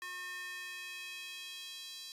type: tone with high-pass filter sweep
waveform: square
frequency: 361.8 Hz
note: F#4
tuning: 39 cents flat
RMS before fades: -45 dBFS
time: 0.02-2.12 s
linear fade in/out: 0 ms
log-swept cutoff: 1500 to 4100 Hz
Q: 2.7
effects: resampled to 32000 Hz + 12-bit